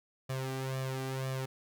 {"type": "tone with flanger", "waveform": "sawtooth", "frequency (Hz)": 132.1, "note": "C3", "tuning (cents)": 17, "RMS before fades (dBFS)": -36, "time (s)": [0.29, 1.46], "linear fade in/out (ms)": 10, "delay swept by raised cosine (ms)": [1.7, 2.58], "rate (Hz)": 2, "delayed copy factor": 0.8, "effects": []}